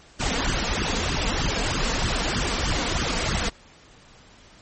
pink noise with flanger, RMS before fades -24 dBFS, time 0.19-3.5 s, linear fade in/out 20 ms, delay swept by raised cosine 0.61 to 4.41 ms, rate 3.2 Hz, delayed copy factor +0.8, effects pink hiss -51 dBFS RMS until 4.61 s + MP3 32 kbps

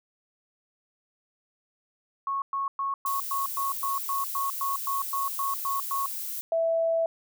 sine tone bursts, 1100 Hz, C#6, 14 cents flat, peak -26 dBFS, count 15, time 2.27-6.06 s, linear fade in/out 2 ms, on 150 ms, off 110 ms
violet noise, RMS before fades -34 dBFS, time 3.06-6.41 s, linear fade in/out 0 ms
sine tone, 659 Hz, E5, 1 cent flat, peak -22 dBFS, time 6.52-7.06 s, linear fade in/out 2 ms
effects none

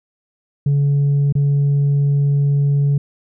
sine tone with dropouts, 142 Hz, C#3, 42 cents sharp, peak -10 dBFS, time 0.66-2.98 s, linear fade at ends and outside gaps 5 ms, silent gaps 1.325-1.352 s, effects tanh soft clip ceiling -11 dBFS

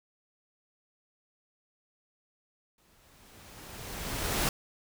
pink noise with exponential growth, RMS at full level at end -27 dBFS, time 2.78-4.49 s, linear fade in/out 2 ms, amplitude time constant 370 ms, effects none

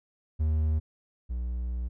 triangle tone pair in turn, 77.78 / 60.5 Hz, D#2 / B1, 0 / -35 cents, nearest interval major third, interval 435 cents, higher first, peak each -21 / -27 dBFS, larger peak first, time 0.39-0.8 / 1.29-1.89 s, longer second, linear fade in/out 20 ms, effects none

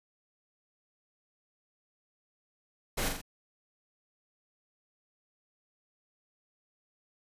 pink noise with echo, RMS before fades -32 dBFS, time 2.97-3.09 s, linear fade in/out 10 ms, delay 42 ms, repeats 3, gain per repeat -4 dB, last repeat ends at 3.216 s, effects resampled to 32000 Hz

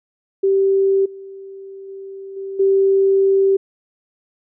sine tone with level steps, 389.3 Hz, G4, 12 cents flat, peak -12 / -32 / -30 / -25 / -11 dBFS, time 0.43-3.57 s, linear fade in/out 10 ms, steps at 1.05 / 1.88 / 2.36 / 2.59 s, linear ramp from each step 10 ms, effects none

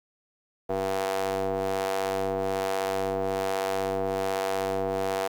sawtooth ring-modulated tone, 96.1 Hz, G2, 34 cents flat, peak -19 dBFS, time 0.69-5.28 s, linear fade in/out 10 ms, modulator 576 Hz, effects 10-bit

